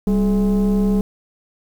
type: tone with frequency modulation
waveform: sine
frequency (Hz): 196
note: G3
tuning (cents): 0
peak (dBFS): -11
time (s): 0.07-1.01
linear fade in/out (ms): 2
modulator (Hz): 230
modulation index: 0.69
effects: tanh soft clip ceiling -13 dBFS + 7-bit